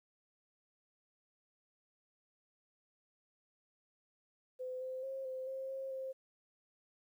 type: tone with pitch steps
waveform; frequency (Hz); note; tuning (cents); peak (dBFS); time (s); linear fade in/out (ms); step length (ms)
sine; 510 / 517 / 535 / 519 / 531 / 535 / 528; C5 / C5 / C5 / C5 / C5 / C5 / C5; -44 / -21 / +38 / -14 / +25 / +38 / +16; -39; 4.59-6.13; 20; 220
effects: 12-bit